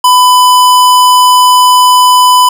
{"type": "tone", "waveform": "square", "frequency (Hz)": 1000, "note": "B5", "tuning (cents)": 21, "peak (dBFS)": -3, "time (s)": [0.04, 2.49], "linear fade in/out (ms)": 5, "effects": []}